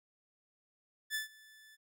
sawtooth tone with ADSR envelope, 1747 Hz, A6, 13 cents flat, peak -29 dBFS, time 1.1-1.77 s, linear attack 48 ms, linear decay 130 ms, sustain -24 dB, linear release 31 ms, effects none

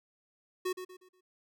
square tone with echo, 368 Hz, F#4, 9 cents flat, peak -31 dBFS, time 0.65-0.73 s, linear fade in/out 10 ms, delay 120 ms, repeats 4, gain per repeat -9 dB, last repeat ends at 1.21 s, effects none

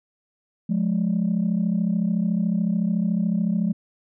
sine tone pair together, 178.4 / 212.2 Hz, F3 / G#3, +37 / +38 cents, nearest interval minor third, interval 301 cents, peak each -21 dBFS, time 0.69-3.73 s, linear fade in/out 10 ms, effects tanh soft clip ceiling -15 dBFS

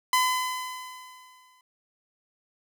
sawtooth tone with exponential decay, 1014 Hz, B5, 45 cents sharp, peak -15 dBFS, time 0.13-1.61 s, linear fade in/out 2 ms, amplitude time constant 320 ms, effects none

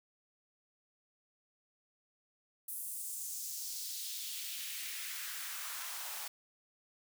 white noise with high-pass filter sweep, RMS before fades -42 dBFS, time 2.68-6.28 s, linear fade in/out 5 ms, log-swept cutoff 11000 to 760 Hz, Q 1.7, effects none

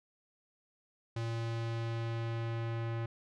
square tone with low-pass filter sweep, 115.1 Hz, A#2, 22 cents flat, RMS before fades -36 dBFS, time 1.16-3.06 s, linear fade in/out 5 ms, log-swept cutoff 5500 to 2300 Hz, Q 0.93, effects none

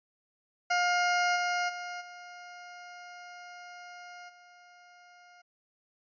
20% pulse tone with level steps, 710 Hz, F5, 28 cents sharp, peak -20 / -23 / -32 / -40 / -49 dBFS, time 0.7-5.42 s, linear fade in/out 10 ms, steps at 1.35 / 1.68 / 2 / 4.28 s, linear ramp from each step 20 ms, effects resampled to 16000 Hz

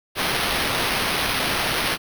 white noise with sample-and-hold, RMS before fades -23 dBFS, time 0.15-1.98 s, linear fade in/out 50 ms, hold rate 7350 Hz, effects none

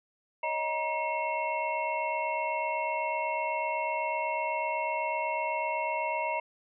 sine tone cluster, 558 / 626 / 948 / 2169 / 2705 Hz, C#5 / D#5 / A#5 / C#7 / E7, +11 / +10 / +29 / -38 / +44 cents, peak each -40 / -34 / -31 / -37 / -38 dBFS, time 0.43-6.4 s, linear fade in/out 5 ms, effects none

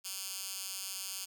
10% pulse tone with high-pass filter, 192.3 Hz, G3, 33 cents flat, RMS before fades -41 dBFS, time 0.04-1.26 s, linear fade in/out 20 ms, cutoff 5000 Hz, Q 0.76, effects none

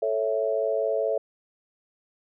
sine chord, A major, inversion none, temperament equal, 440 / 554.4 / 659.3 Hz, A4 / C#5 / E5, 0 / 0 / 0 cents, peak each -27 dBFS, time 0.02-1.18 s, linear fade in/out 5 ms, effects none

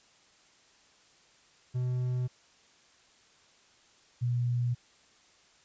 triangle / sine tone pair in turn, 125.4 / 121.55 Hz, B2 / B2, +27 / -27 cents, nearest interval minor second, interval 54 cents, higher first, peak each -26 dBFS, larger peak neither, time 1.74-2.28 / 4.21-4.75 s, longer neither, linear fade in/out 20 ms, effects white hiss -62 dBFS RMS until 5.64 s + resampled to 16000 Hz

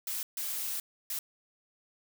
blue noise bursts at uneven times, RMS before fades -35 dBFS, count 3, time 0.07-0.23 / 0.37-0.8 / 1.1-1.19 s, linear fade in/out 2 ms, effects none

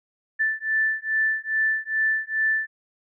sine beating tone pair, 1760 / 1762.4 Hz, A6 / A6, 0 / +2 cents, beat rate 2.4 Hz, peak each -24 dBFS, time 0.39-2.67 s, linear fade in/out 20 ms, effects none

